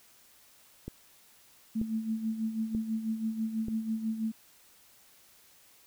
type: click train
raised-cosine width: 3 ms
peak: -25 dBFS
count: 4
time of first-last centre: 0.88-3.684 s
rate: 1.07 Hz
type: tone with tremolo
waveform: sine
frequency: 221.5 Hz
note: A3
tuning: 12 cents sharp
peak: -27 dBFS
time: 1.75-4.32 s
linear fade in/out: 10 ms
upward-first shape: sine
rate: 6.1 Hz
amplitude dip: 65%
effects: white hiss -60 dBFS RMS until 5.86 s